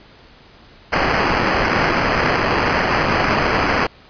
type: noise with sample-and-hold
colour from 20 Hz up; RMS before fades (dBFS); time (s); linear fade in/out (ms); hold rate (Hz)
white; -17; 0.92-3.87; 10; 3675
effects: pink hiss -46 dBFS RMS until 4.09 s + resampled to 11025 Hz